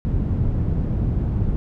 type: low-pass noise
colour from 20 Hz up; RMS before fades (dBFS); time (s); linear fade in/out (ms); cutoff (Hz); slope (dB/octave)
white; -21; 0.05-1.56; 0; 120; 12
effects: none